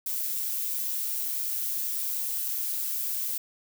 violet noise with amplitude modulation, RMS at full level -29 dBFS, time 0.06-3.38 s, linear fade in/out 5 ms, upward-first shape sine, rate 130 Hz, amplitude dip 30%, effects none

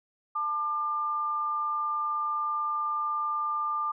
sine tone pair together, 881 / 1196.9 Hz, A5 / D6, +2 / +32 cents, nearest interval perfect fourth, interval 530 cents, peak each -37 / -27 dBFS, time 0.35-3.92 s, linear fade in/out 10 ms, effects none

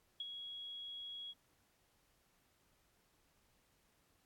sine tone with ADSR envelope, 3322 Hz, G#7, in tune, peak -38 dBFS, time 0.2-1.34 s, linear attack 4 ms, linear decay 29 ms, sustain -7 dB, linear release 38 ms, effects pink hiss -75 dBFS RMS until 4.25 s + AAC 64 kbps

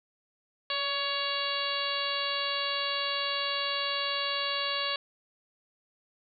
harmonic tone with a mistuned harmonic, 560 Hz, C#5, 18 cents sharp, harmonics 1 / 2 / 3 / 4 / 5 / 6 / 7 / 8, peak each -38 / -35 / -38 / -40 / -35 / -37 / -36 / -37 dBFS, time 0.7-4.96 s, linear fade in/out 2 ms, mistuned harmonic 1, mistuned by +25 cents, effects none

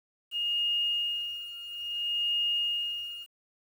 sine tone with tremolo, 2848 Hz, F7, 33 cents sharp, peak -25 dBFS, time 0.31-3.27 s, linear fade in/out 50 ms, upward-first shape sine, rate 0.59 Hz, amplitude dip 80%, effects 9-bit

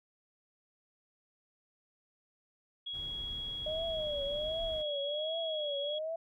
sine tone, 3322 Hz, G#7, in tune, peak -37 dBFS, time 2.86-5.99 s, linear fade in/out 10 ms
brown noise, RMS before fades -47 dBFS, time 2.93-4.83 s, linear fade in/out 20 ms
sine tone with vibrato, 610 Hz, D#5, 34 cents flat, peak -34 dBFS, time 3.66-6.16 s, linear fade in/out 5 ms, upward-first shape triangle, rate 1.3 Hz, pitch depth 160 cents each way
effects none

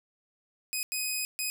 10% pulse tone bursts at uneven times, 2508 Hz, D#7, 13 cents sharp, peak -21 dBFS, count 3, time 0.73-0.83 / 0.92-1.25 / 1.39-1.5 s, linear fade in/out 0 ms, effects none

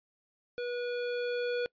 square tone with level ramp, 486.2 Hz, B4, 27 cents flat, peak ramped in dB -34 to -30 dBFS, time 0.58-1.66 s, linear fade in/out 0 ms, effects noise-tail reverb RT60 0.1 s tail -24 dB re dry + resampled to 11025 Hz

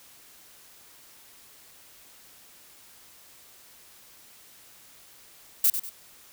violet noise with echo, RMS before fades -20 dBFS, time 5.64-5.7 s, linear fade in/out 2 ms, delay 97 ms, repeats 2, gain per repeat -9 dB, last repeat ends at 5.894 s, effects white hiss -53 dBFS RMS until 6.32 s

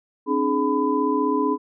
sine tone cluster, 267.1 / 302.8 / 420.3 / 1003 Hz, C4 / D#4 / G#4 / B5, +36 / -47 / +21 / +26 cents, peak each -24 dBFS, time 0.26-1.58 s, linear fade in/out 50 ms, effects none

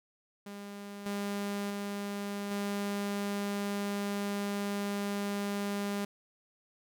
sawtooth tone with level steps, 202.1 Hz, G#3, 47 cents flat, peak -38 / -29 / -31 / -28 dBFS, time 0.46-6.05 s, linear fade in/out 5 ms, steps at 1.06 / 1.7 / 2.51 s, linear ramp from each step 2 ms, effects none

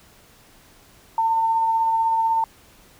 sine tone with tremolo, 902 Hz, A5, 43 cents sharp, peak -16 dBFS, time 1.18-2.44 s, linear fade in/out 2 ms, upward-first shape sine, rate 16 Hz, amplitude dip 25%, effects pink hiss -52 dBFS RMS until 2.99 s

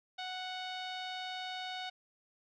sawtooth tone with low-pass filter, 740 Hz, F#5, in tune, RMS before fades -41 dBFS, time 0.18-1.9 s, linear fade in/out 10 ms, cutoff 3800 Hz, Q 3.6, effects none

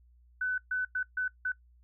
sine tone bursts at uneven times, 1504 Hz, F#6, 28 cents sharp, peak -28 dBFS, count 5, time 0.41-0.58 / 0.71-0.85 / 0.95-1.03 / 1.17-1.28 / 1.45-1.52 s, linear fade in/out 5 ms, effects noise-tail reverb RT60 0.1 s tail -19 dB re dry + added 60 Hz sine -58 dBFS peak until 1.83 s

